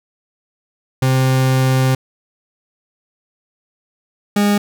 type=tone pair in turn; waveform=40% pulse; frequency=130.81 / 204.8 Hz; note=C3 / G#3; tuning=0 / -24 cents; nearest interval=minor sixth; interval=776 cents; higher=second; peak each=-11 dBFS; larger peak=neither; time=1.02-1.95 / 4.36-4.58 s; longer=first; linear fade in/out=5 ms; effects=none